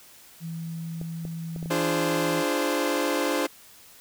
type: tone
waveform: sine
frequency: 164.81 Hz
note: E3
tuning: in tune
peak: -31 dBFS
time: 0.4-2.44 s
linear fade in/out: 50 ms
type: clicks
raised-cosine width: 2 ms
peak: -25 dBFS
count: 5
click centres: 1.014 / 1.252 / 1.562 / 1.628 / 1.659 s
type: chord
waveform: sawtooth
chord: D half-diminished seventh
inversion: none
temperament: equal with one note detuned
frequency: 293.7 / 341.3 / 415.3 / 523.3 Hz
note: D4 / F4 / Ab4 / C5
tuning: 0 / -40 / 0 / 0 cents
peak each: -24 / -26 / -28 / -24 dBFS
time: 1.7-3.47 s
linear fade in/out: 10 ms
effects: white hiss -51 dBFS RMS until 4 s